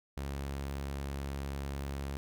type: tone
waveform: sawtooth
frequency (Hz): 69.3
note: C#2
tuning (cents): 0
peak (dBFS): -32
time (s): 0.17-2.17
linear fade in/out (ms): 0
effects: none